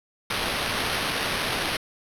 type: noise with sample-and-hold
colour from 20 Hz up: white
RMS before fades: -27 dBFS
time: 0.3-1.77 s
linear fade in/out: 5 ms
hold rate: 7350 Hz
effects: low-pass 12000 Hz 12 dB/octave